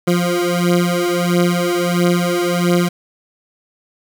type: beating tone pair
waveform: 20% pulse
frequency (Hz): 174.61 / 176.11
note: F3 / F3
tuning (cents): 0 / +15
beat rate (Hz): 1.5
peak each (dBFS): -12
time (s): 0.07-2.89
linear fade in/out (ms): 10
effects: 8-bit